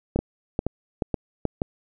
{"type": "two click trains", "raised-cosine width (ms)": 2, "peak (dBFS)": [-10, -9], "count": [4, 4], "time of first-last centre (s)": [[0.19, 1.619], [0.16, 1.453]], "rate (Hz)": [2.1, 2.32], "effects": []}